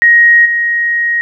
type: tone with level steps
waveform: sine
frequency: 1881 Hz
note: A#6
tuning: 15 cents sharp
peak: -3 / -10 dBFS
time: 0.02-1.21 s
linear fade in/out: 0 ms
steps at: 0.45 s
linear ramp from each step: 10 ms
effects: none